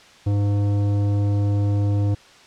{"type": "tone with tanh clipping", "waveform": "triangle", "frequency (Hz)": 101.7, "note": "G#2", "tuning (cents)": -36, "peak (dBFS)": -19, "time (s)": [0.26, 2.15], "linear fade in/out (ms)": 10, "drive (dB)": 17, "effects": ["white hiss -48 dBFS RMS until 2.46 s", "low-pass 5000 Hz 12 dB/octave"]}